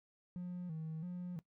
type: tone with vibrato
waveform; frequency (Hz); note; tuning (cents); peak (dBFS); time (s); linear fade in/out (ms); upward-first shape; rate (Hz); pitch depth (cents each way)
triangle; 168.4; E3; +37; -37; 0.36-1.39; 0; square; 1.5; 100
effects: noise-tail reverb RT60 0.1 s tail -18 dB re dry + tanh soft clip ceiling -36 dBFS